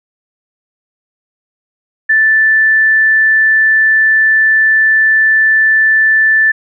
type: tone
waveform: sine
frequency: 1760 Hz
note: A6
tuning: in tune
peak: -6 dBFS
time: 2.09-6.52 s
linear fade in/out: 10 ms
effects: none